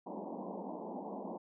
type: band-pass noise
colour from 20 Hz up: pink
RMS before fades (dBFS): -43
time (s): 0.06-1.38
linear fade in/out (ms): 10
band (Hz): 180 to 1000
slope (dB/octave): 96
effects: none